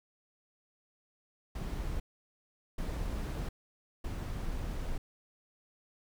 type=noise bursts at uneven times; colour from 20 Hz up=brown; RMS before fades=-36 dBFS; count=3; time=1.55-2 / 2.78-3.49 / 4.04-4.98 s; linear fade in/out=5 ms; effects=none